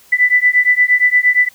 sine beating tone pair, 1983 / 1991.6 Hz, B6 / B6, +7 / +14 cents, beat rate 8.6 Hz, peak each -12 dBFS, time 0.12-1.49 s, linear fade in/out 10 ms, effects white hiss -47 dBFS RMS until 1.54 s

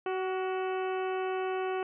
harmonic tone with a mistuned harmonic, 375.6 Hz, F#4, 26 cents sharp, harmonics 1 / 2 / 3 / 4 / 5 / 6 / 7 / 8, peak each -31 / -36 / -41 / -43 / -49 / -50 / -46 / -52 dBFS, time 0.06-1.83 s, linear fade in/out 2 ms, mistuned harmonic 4, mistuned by -39 cents, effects none

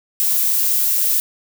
violet noise, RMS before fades -17 dBFS, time 0.2-1.2 s, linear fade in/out 0 ms, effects none

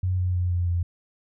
sine tone with pitch steps, 92 / 90.68 / 89.38 / 88.1 / 86.84 Hz, F#2 / F#2 / F2 / F2 / F2, -9 / -34 / +41 / +16 / -9 cents, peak -21 dBFS, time 0.03-0.83 s, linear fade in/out 5 ms, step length 160 ms, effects none

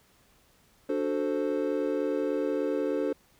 triangle chord, D dominant seventh, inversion none, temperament equal, 293.7 / 370 / 440 / 523.3 Hz, D4 / F#4 / A4 / C5, 0 / 0 / 0 / 0 cents, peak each -29 / -32 / -29 / -30 dBFS, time 0.89-3.13 s, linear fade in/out 5 ms, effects pink hiss -63 dBFS RMS until 3.39 s

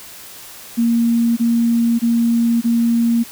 sine tone bursts, 233.1 Hz, A#3, in tune, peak -12 dBFS, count 4, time 0.77-3.239 s, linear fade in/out 20 ms, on 600 ms, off 23 ms, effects white hiss -37 dBFS RMS until 3.31 s

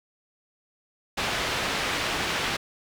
white low-pass noise, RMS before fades -28 dBFS, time 1.17-2.57 s, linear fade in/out 10 ms, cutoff 3100 Hz, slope 12 dB/octave, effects none

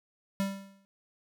square tone with exponential decay, 196 Hz, G3, in tune, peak -26 dBFS, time 0.4-0.85 s, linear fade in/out 0 ms, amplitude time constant 96 ms, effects none

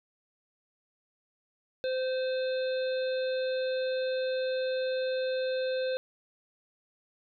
harmonic tone, 517 Hz, C5, 21 cents flat, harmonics 1 / 3 / 5 / 7 / 8, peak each -28 / -41 / -46 / -44 / -45 dBFS, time 1.84-5.97 s, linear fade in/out 0 ms, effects none

